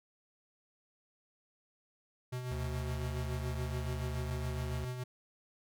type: tone with tremolo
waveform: square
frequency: 125.7 Hz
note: B2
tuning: 31 cents sharp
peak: -36 dBFS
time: 2.32-5.04 s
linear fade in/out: 10 ms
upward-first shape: sine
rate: 7.1 Hz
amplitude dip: 45%
type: tone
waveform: square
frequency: 74.1 Hz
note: D2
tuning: 16 cents sharp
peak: -38 dBFS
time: 2.51-4.85 s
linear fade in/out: 5 ms
effects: none